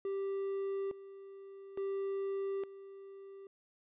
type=tone with tremolo; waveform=triangle; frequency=392 Hz; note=G4; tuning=in tune; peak=-32 dBFS; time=0.05-3.47 s; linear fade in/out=2 ms; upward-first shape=square; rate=0.58 Hz; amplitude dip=80%; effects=resampled to 8000 Hz